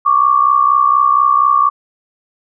sine tone pair together, 1110.5 / 1174.7 Hz, C#6 / D6, +3 / 0 cents, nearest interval minor second, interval 97 cents, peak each -11 dBFS, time 0.05-1.7 s, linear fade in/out 20 ms, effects none

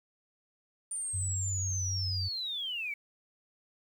sine linear sweep, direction down, 9110 to 2217 Hz, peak -33 dBFS, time 0.91-2.94 s, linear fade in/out 5 ms
sine tone, 93.8 Hz, F#2, 24 cents sharp, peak -32 dBFS, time 1.13-2.29 s, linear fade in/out 20 ms
effects 10-bit

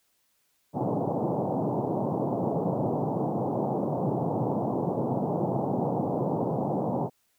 pink band-pass noise, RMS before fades -28 dBFS, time 0.73-7.1 s, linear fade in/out 50 ms, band 120 to 900 Hz, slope 48 dB/octave, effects white hiss -71 dBFS RMS until 7.38 s

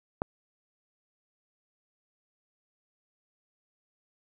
click, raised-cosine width 1 ms, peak -14 dBFS, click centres 0.219 s, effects 9-bit

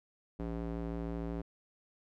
square tone with band-pass filter, 56.6 Hz, A1, 50 cents sharp, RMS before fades -38 dBFS, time 0.39-1.42 s, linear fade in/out 10 ms, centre 310 Hz, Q 0.85, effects none

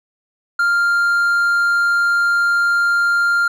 triangle tone, 1396.9 Hz, F6, in tune, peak -11 dBFS, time 0.59-3.48 s, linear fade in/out 5 ms, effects none

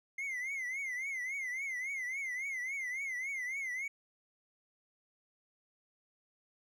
triangle tone with vibrato, 2093 Hz, C7, in tune, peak -34 dBFS, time 0.18-3.88 s, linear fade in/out 5 ms, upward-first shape triangle, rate 3.6 Hz, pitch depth 140 cents each way, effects none

